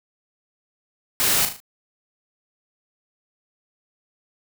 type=noise with echo; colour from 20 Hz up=white; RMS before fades=-20 dBFS; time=1.2-1.45 s; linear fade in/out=0 ms; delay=38 ms; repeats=4; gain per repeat=-7 dB; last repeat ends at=1.602 s; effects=none